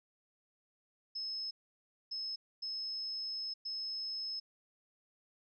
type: tone bursts at uneven times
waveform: sine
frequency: 5190 Hz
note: E8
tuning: 28 cents flat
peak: -37 dBFS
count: 4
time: 1.15-1.51 / 2.11-2.36 / 2.62-3.54 / 3.65-4.4 s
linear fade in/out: 10 ms
effects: none